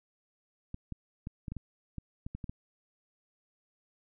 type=clicks; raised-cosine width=5 ms; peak=-26 dBFS; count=11; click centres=0.744 / 0.923 / 1.271 / 1.482 / 1.52 / 1.567 / 1.983 / 2.265 / 2.35 / 2.442 / 2.495 s; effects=none